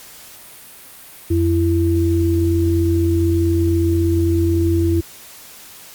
sine tone pair together, 88 / 334.7 Hz, F2 / E4, +14 / +26 cents, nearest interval octave + major seventh, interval 2312 cents, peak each -16 dBFS, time 1.3-5.01 s, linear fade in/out 10 ms, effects white hiss -40 dBFS RMS until 5.94 s + Opus 48 kbps

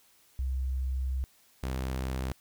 sine / sawtooth tone pair in turn, 65.2 / 64.93 Hz, C2 / C2, -5 / -13 cents, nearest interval unison, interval 8 cents, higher first, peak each -28 / -27 dBFS, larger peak second, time 0.39-1.24 / 1.63-2.32 s, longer first, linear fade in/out 0 ms, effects white hiss -63 dBFS RMS until 2.4 s

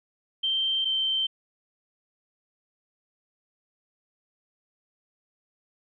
sine tone pair in turn, 3136 / 3116 Hz, G7 / G7, 0 / -11 cents, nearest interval unison, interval 11 cents, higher first, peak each -23 dBFS, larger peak neither, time 0.43-0.85 / 0.85-1.27 s, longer neither, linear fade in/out 10 ms, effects none

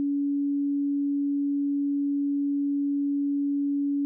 sine tone, 283.5 Hz, C#4, 39 cents sharp, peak -23 dBFS, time 0-4.05 s, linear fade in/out 0 ms, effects none

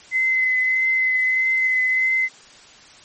sine tone with vibrato, 2044 Hz, C7, 41 cents flat, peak -16 dBFS, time 0.11-2.29 s, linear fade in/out 50 ms, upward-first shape triangle, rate 1.6 Hz, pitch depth 17 cents each way, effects white hiss -46 dBFS RMS until 3.04 s + MP3 32 kbps

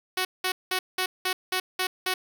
5% pulse tone bursts, 371.1 Hz, F#4, 5 cents sharp, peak -13 dBFS, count 8, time 0.17-2.14 s, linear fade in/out 5 ms, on 80 ms, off 190 ms, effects none

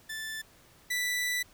sawtooth tone pair in turn, 1760 / 1975.5 Hz, A6 / B6, 0 / 0 cents, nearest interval major second, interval 200 cents, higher second, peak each -32 / -25 dBFS, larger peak second, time 0.09-0.42 / 0.9-1.43 s, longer second, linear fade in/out 10 ms, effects pink hiss -59 dBFS RMS until 1.53 s

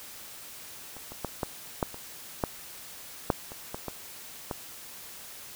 clicks, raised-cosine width 1 ms, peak -30 / -27 / -16 / -14 / -11 / -27 / -11 / -8 / -27 / -20 / -19 / -17 dBFS, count 12, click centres 0.967 / 1.12 / 1.247 / 1.432 / 1.828 / 1.944 / 2.438 / 3.302 / 3.519 / 3.745 / 3.883 / 4.512 s, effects white hiss -45 dBFS RMS until 5.55 s

